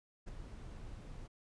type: noise with ADSR envelope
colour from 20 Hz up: brown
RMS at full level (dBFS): -41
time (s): 0.26-1.28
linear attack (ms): 26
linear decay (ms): 5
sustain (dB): -7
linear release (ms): 19
effects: resampled to 22050 Hz